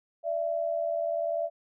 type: tone pair together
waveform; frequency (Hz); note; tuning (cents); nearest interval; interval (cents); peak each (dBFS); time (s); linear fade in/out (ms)
sine; 589.4 / 670; D5 / E5; +6 / +28; major second; 222; -32 / -28; 0.23-1.5; 50
effects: none